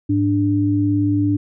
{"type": "tone pair together", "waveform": "sine", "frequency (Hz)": [103.83, 293.7], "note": ["G#2", "D4"], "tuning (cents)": [0, 0], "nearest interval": "octave + tritone", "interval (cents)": 1800, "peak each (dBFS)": [-19, -16], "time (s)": [0.09, 1.37], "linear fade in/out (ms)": 10, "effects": []}